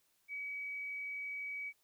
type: tone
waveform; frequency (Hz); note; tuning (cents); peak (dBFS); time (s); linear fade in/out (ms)
sine; 2273; C#7; +43; -39; 0.28-1.73; 50
effects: white hiss -75 dBFS RMS until 1.83 s

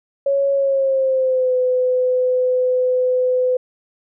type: tone with pitch glide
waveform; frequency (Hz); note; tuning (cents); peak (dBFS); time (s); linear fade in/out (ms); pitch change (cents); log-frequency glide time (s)
sine; 554.4 to 505.5; C#5 to B4; 0 to +40; -14; 0.26-3.57; 5; -160; 0.53-1.55
effects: none

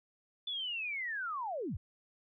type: linear sweep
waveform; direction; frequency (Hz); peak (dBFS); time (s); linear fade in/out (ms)
sine; down; 3504 to 50.2; -35; 0.47-1.77; 5
effects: none

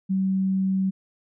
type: tone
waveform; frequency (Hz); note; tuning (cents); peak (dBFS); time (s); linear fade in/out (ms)
sine; 190.8; G3; -47; -20; 0.09-0.91; 20
effects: none

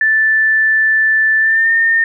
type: tone with pitch glide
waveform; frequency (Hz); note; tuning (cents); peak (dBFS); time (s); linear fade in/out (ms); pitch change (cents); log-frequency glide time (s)
sine; 1760 to 1821; A6 to A#6; 0 to -41; -9; 0.01-2.04; 2; +59; 1.39-1.72
effects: none

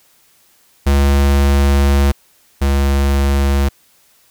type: tone pair in turn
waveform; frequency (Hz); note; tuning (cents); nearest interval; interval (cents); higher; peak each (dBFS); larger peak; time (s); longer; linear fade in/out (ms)
square; 69.9 / 69.38; C#2 / C#2; +15 / +2; unison; 13; first; -10 / -12; first; 0.86-2.12 / 2.61-3.69; first; 10
effects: white hiss -53 dBFS RMS until 4.3 s

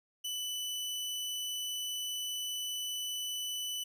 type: tone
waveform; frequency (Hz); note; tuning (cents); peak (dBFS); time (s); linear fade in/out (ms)
sawtooth; 2985; F#7; +15; -32; 0.24-3.84; 10
effects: none

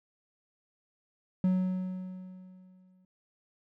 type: tone with exponential decay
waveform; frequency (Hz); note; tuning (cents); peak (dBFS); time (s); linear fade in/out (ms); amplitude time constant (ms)
triangle; 185; F#3; 0; -20; 1.44-3.05; 2; 350
effects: none

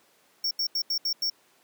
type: tone bursts at uneven times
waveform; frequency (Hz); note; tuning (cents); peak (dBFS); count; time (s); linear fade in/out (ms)
square; 5480; F8; -34; -25; 6; 0.44-0.51 / 0.59-0.67 / 0.75-0.82 / 0.9-0.98 / 1.05-1.13 / 1.22-1.3; 5
effects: pink hiss -62 dBFS RMS until 1.63 s + high-pass 300 Hz 12 dB/octave

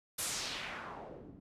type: noise with low-pass filter sweep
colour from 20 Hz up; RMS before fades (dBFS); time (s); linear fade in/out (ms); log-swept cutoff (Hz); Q
white; -42; 0.18-1.4; 10; 12000 to 200; 1.6
effects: resampled to 32000 Hz

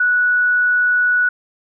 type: tone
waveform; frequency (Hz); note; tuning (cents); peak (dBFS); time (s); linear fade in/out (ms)
sine; 1472; F#6; -9; -12; 0-1.29; 5
effects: none

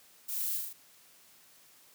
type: noise with echo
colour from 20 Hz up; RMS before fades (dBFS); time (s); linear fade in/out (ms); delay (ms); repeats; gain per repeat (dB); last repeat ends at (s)
violet; -37; 0.28-0.58; 10; 38; 4; -2; 0.732
effects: white hiss -60 dBFS RMS until 1.94 s + high-pass 100 Hz 12 dB/octave

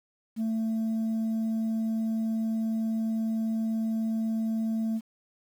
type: tone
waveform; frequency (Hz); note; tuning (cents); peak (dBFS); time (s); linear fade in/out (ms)
sine; 222.7; A3; +21; -23; 0.36-5.01; 50
effects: tanh soft clip ceiling -25 dBFS + 9-bit

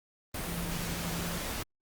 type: tone in noise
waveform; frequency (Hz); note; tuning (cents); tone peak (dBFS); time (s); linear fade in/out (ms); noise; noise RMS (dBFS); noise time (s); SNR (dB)
sine; 170.7; F3; -39; -37; 0.47-1.38; 5; pink; -36; 0.34-1.63; -4
effects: Opus 32 kbps

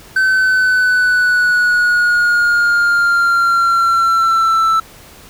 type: exponential sweep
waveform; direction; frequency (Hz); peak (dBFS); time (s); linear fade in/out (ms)
triangle; down; 1535 to 1321; -8; 0.16-4.8; 5
effects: pink hiss -40 dBFS RMS until 5.29 s

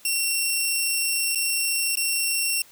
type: tone with dropouts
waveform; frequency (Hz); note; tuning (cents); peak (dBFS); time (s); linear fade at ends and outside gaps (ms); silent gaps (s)
10% pulse; 2727; F7; -42; -13; 0.05-2.62; 2; 1.349-1.356 / 1.955-1.971
effects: white hiss -52 dBFS RMS until 2.71 s

